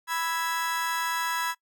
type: chord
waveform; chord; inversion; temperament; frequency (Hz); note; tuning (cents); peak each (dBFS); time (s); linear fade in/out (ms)
35% pulse; E major; second; equal; 987.8 / 1318.5 / 1661.2; B5 / E6 / G#6; 0 / 0 / 0; -28 / -32 / -30; 0.07-1.55; 50
effects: noise-tail reverb RT60 0.1 s tail -22 dB re dry